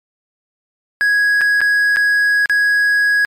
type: tone with dropouts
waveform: triangle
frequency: 1661.2 Hz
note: G#6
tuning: in tune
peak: -9 dBFS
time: 1.01-3.25 s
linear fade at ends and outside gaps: 0 ms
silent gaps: 1.41-1.415 / 1.606-1.615 / 1.961-1.969 / 2.458-2.497 s
effects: MP3 64 kbps